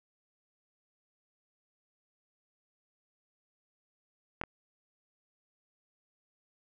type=clicks; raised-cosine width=0.5 ms; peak=-16 / -23 dBFS; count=2; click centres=4.414 / 4.437 s; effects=none